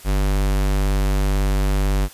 square tone, 49 Hz, G1, in tune, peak -17 dBFS, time 0.04-2.09 s, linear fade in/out 50 ms, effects white hiss -43 dBFS RMS until 2.13 s + resampled to 32000 Hz

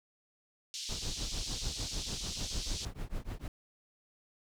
white band-pass noise, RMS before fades -41 dBFS, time 0.74-2.85 s, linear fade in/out 0 ms, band 3300 to 6200 Hz, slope 24 dB/octave
brown noise with tremolo, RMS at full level -35 dBFS, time 0.89-3.48 s, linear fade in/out 2 ms, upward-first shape triangle, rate 6.7 Hz, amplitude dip 100%
effects none

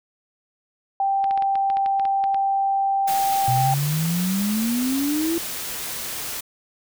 sine tone, 785 Hz, G5, 2 cents sharp, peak -18 dBFS, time 1-3.74 s, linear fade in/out 2 ms
clicks, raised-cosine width 0.3 ms, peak -19 dBFS, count 12, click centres 1.242 / 1.31 / 1.376 / 1.423 / 1.555 / 1.701 / 1.77 / 1.861 / 1.997 / 2.053 / 2.24 / 2.345 s
white noise, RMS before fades -30 dBFS, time 3.07-6.41 s, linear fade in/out 10 ms
sine exponential sweep, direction up, 119.8 to 340.7 Hz, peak -20 dBFS, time 3.48-5.38 s, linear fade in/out 0 ms
effects none

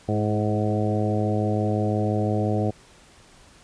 harmonic tone with a mistuned harmonic, 105.9 Hz, G#2, 34 cents sharp, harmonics 1 / 2 / 3 / 4 / 5 / 6 / 7, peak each -24 / -27 / -29 / -30 / -31 / -32 / -32 dBFS, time 0.08-2.71 s, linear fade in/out 10 ms, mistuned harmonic 3, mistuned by +29 cents, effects pink hiss -52 dBFS RMS until 3.63 s + resampled to 22050 Hz

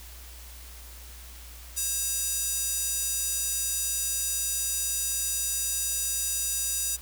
square tone with high-pass filter, 538 Hz, C5, 48 cents sharp, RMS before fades -29 dBFS, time 1.76-6.97 s, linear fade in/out 20 ms, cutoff 7400 Hz, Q 1.9, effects added 60 Hz sine -44 dBFS peak until 7.01 s + white hiss -48 dBFS RMS until 7.01 s

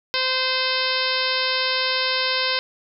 harmonic tone with a mistuned harmonic, 517 Hz, C5, 21 cents flat, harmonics 1 / 2 / 3 / 4 / 5 / 6 / 7 / 8 / 9 / 10, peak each -29 / -29 / -29 / -29 / -29 / -29 / -29 / -29 / -29 / -29 dBFS, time 0.14-2.59 s, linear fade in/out 0 ms, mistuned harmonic 7, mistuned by +22 cents, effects none

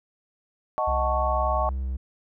sine chord, D# half-diminished seventh, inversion none, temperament equal, 622.3 / 740 / 880 / 1108.7 Hz, D#5 / F#5 / A5 / C#6, 0 / 0 / 0 / 0 cents, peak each -27 / -29 / -29 / -27 dBFS, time 0.78-1.69 s, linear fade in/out 0 ms
triangle tone with vibrato, 65.4 Hz, C2, in tune, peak -24 dBFS, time 0.87-1.97 s, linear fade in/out 10 ms, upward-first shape square, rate 3.6 Hz, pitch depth 12 cents each way
effects none

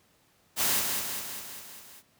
white noise with echo, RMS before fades -26 dBFS, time 0.56-0.83 s, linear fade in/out 50 ms, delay 200 ms, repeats 6, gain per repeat -4 dB, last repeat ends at 2.03 s, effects pink hiss -65 dBFS RMS until 2.19 s + high-pass 80 Hz 12 dB/octave

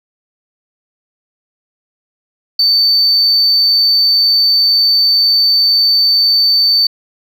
sine tone, 4551 Hz, C#8, 45 cents sharp, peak -6 dBFS, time 2.59-6.87 s, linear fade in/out 5 ms, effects tanh soft clip ceiling -5 dBFS

